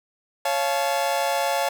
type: chord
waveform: 40% pulse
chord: Db augmented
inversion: none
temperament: just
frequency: 554.4 / 693 / 866.2 Hz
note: Db5 / F5 / A5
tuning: 0 / -14 / -27 cents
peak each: -25 dBFS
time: 0.45-1.69 s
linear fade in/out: 5 ms
effects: none